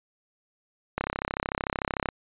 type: click train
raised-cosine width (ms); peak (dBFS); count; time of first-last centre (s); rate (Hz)
0.5; -11; 38; 0.98-2.088; 33.4
effects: resampled to 8000 Hz